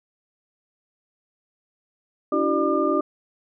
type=tone cluster; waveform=sine; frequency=286.9 / 328.3 / 378.7 / 599 / 1202 Hz; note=D4 / E4 / F#4 / D5 / D6; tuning=-40 / -7 / +40 / +34 / +40 cents; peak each=-25 dBFS; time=2.32-3.01 s; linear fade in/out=5 ms; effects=none